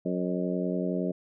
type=harmonic tone with a mistuned harmonic; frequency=90.9 Hz; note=F#2; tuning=30 cents flat; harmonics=2 / 3 / 4 / 5 / 6 / 7; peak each=-30 / -33 / -34 / -36 / -38 / -36 dBFS; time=0.05-1.12 s; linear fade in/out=10 ms; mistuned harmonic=7; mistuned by=-37 cents; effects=none